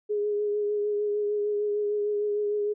sine tone with vibrato, 415.3 Hz, G#4, in tune, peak -24 dBFS, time 0.09-2.74 s, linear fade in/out 20 ms, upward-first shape triangle, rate 6.6 Hz, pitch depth 25 cents each way, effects none

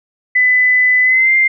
sine tone with pitch glide, 2003 to 2097 Hz, B6 to C7, +24 to +3 cents, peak -8 dBFS, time 0.35-1.48 s, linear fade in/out 10 ms, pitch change +79 cents, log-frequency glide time 1.03-1.32 s, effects none

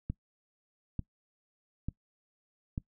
click train, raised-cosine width 5 ms, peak -21 dBFS, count 4, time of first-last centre 0.1-2.779 s, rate 1.12 Hz, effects noise-tail reverb RT60 0.1 s tail -22 dB re dry

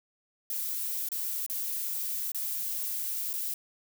violet noise with dropouts, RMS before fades -33 dBFS, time 0.5-3.54 s, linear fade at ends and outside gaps 2 ms, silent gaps 1.088-1.117 / 1.464-1.498 / 2.318-2.346 / 3.331-3.337 s, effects none

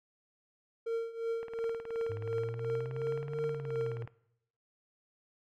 triangle tone with tremolo, 458.2 Hz, A#4, 30 cents flat, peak -27 dBFS, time 0.86-4.03 s, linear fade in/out 10 ms, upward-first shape triangle, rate 2.8 Hz, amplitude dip 85%
click train, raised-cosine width 0.5 ms, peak -32 dBFS, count 51, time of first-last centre 1.43-4.076 s, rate 18.9 Hz
triangle linear two-way sweep, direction up then down, 102.3 to 147.4 to 115.6 Hz, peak -36 dBFS, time 2.09-4.06 s, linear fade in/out 10 ms, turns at 3.45 s
effects noise-tail reverb RT60 0.8 s tail -20 dB re dry

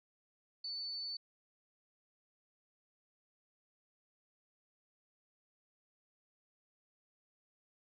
sine tone, 4494 Hz, C#8, 23 cents sharp, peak -39 dBFS, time 0.64-1.17 s, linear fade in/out 5 ms, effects none

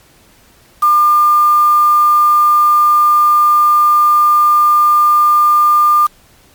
sine tone with quantisation, 1200 Hz, D6, 37 cents sharp, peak -6 dBFS, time 0.82-6.07 s, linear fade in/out 10 ms, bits 4, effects pink hiss -47 dBFS RMS until 6.54 s + MP3 96 kbps

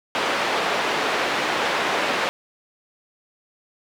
pink band-pass noise, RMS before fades -23 dBFS, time 0.15-2.29 s, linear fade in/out 0 ms, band 450 to 3100 Hz, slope 12 dB/octave, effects none

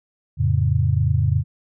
sine chord, F augmented, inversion none, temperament equal with one note detuned, 87.31 / 110.32 / 138.59 Hz, F2 / A2 / C#3, 0 / +5 / 0 cents, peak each -20 dBFS, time 0.37-1.44 s, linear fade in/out 50 ms, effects none

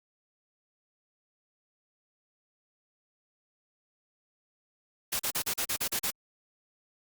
white noise bursts, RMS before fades -30 dBFS, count 9, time 5.12-6.108 s, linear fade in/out 10 ms, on 76 ms, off 38 ms, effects Opus 48 kbps

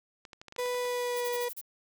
clicks, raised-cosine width 0.2 ms, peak -29 dBFS, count 10, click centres 0.252 / 0.332 / 0.415 / 0.483 / 0.524 / 0.563 / 0.597 / 0.659 / 0.746 / 0.853 s
35% pulse tone with pitch glide, 493.9 to 485.4 Hz, B4 to B4, 0 to -30 cents, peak -28 dBFS, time 0.58-1.49 s, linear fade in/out 10 ms, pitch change -30 cents, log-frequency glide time 0.77-1.3 s
violet noise bursts, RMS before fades -40 dBFS, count 6, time 1.16-1.614 s, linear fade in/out 10 ms, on 49 ms, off 32 ms
effects none

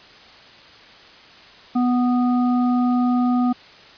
harmonic tone, 246.9 Hz, B3, in tune, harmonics 1 / 3 / 5, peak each -16 / -26 / -30 dBFS, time 1.75-3.53 s, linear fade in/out 10 ms, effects white hiss -45 dBFS RMS until 3.97 s + resampled to 11025 Hz

